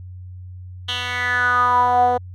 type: tone with band-pass filter sweep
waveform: 10% pulse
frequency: 246.9 Hz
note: B3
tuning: in tune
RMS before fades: -18 dBFS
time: 0.88-2.18 s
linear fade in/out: 10 ms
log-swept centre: 3100 to 600 Hz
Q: 6.2
effects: added 91 Hz sine -33 dBFS peak until 2.34 s